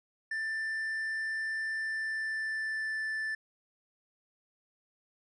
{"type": "tone with pitch glide", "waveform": "triangle", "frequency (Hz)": [1775, 1759.7], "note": ["A6", "A6"], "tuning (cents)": [15, 0], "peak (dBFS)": -30, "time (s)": [0.31, 3.35], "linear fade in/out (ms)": 5, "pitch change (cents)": -15, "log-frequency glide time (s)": [1.75, 3.01], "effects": ["resampled to 24000 Hz"]}